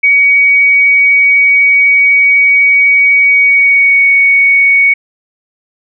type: tone with pitch glide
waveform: sine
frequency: 2254 to 2231 Hz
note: C#7 to C#7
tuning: +28 to +11 cents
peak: -4 dBFS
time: 0.03-4.94 s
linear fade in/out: 10 ms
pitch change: -17 cents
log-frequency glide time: 3.25-4.05 s
effects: none